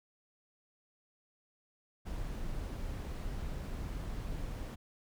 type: noise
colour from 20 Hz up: brown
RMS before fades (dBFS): -39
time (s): 2.05-4.76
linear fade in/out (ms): 20
effects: none